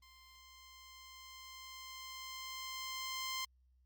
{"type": "tone with level ramp", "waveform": "10% pulse", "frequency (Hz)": 1046.5, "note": "C6", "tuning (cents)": 0, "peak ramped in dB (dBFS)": [-52, -29], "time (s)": [0.02, 3.45], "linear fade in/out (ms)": 5, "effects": ["added 63 Hz sine -67 dBFS peak until 3.85 s", "Opus 32 kbps"]}